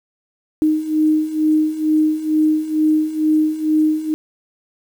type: beating tone pair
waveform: sine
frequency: 308.1 / 310.3 Hz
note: D#4 / D#4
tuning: -17 / -5 cents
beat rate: 2.2 Hz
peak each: -19 / -15 dBFS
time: 0.62-4.14 s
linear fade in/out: 0 ms
effects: 7-bit